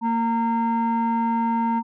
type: tone pair together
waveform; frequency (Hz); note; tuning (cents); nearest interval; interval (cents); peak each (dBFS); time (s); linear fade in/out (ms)
sine; 230 / 920; A#3 / A#5; -23 / -23; 2 octaves; 2400; -20; 0.01-1.83; 50
effects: tanh soft clip ceiling -16 dBFS